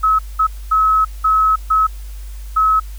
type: tone bursts at uneven times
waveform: sine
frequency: 1287 Hz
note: E6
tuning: 42 cents flat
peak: -10 dBFS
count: 6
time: 0.03-0.19 / 0.39-0.47 / 0.71-1.05 / 1.24-1.56 / 1.7-1.87 / 2.56-2.8 s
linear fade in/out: 10 ms
effects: added 50 Hz sine -27 dBFS peak until 2.98 s + white hiss -45 dBFS RMS until 2.98 s

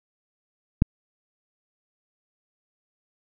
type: click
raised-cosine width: 5 ms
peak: -4 dBFS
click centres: 0.821 s
effects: none

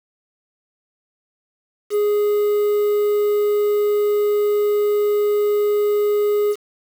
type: tone with quantisation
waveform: triangle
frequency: 415.3 Hz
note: G#4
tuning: in tune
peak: -13 dBFS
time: 1.9-6.56 s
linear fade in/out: 50 ms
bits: 6
effects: none

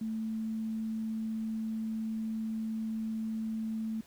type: tone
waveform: sine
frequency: 221.1 Hz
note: A3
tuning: 9 cents sharp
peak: -32 dBFS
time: 0.01-4.01 s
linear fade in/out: 5 ms
effects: pink hiss -60 dBFS RMS until 4.06 s

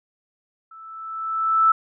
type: tone with level ramp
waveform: sine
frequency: 1318 Hz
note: E6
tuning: 1 cent flat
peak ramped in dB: -41 to -11 dBFS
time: 0.71-1.72 s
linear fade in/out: 5 ms
effects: none

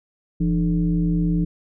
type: tone with frequency modulation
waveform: sine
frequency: 170 Hz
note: F3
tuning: 46 cents flat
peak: -17 dBFS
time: 0.4-1.45 s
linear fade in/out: 10 ms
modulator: 131 Hz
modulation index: 0.86
effects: none

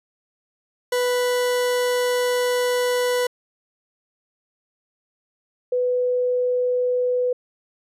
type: tone pair in turn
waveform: 40% pulse / sine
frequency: 493.9 / 497 Hz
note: B4 / B4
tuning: 0 / +11 cents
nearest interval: unison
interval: 11 cents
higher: second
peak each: -18 dBFS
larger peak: neither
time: 0.92-3.27 / 5.72-7.33 s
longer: first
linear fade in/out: 5 ms
effects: resampled to 32000 Hz

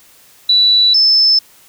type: tone pair in turn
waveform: sine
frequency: 3951 / 5260 Hz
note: B7 / E8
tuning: 0 / -5 cents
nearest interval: perfect fourth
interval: 495 cents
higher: second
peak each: -7 dBFS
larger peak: neither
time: 0.49-0.94 / 0.94-1.39 s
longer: neither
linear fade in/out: 5 ms
effects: white hiss -46 dBFS RMS until 1.68 s

